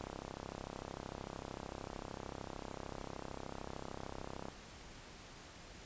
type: click train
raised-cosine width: 1 ms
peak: -29 dBFS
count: 150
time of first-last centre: 0.01-4.484 s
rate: 33.3 Hz
effects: pink hiss -54 dBFS RMS until 5.85 s + resampled to 16000 Hz